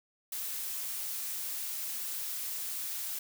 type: noise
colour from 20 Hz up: blue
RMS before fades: -37 dBFS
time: 0.32-3.19 s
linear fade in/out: 5 ms
effects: none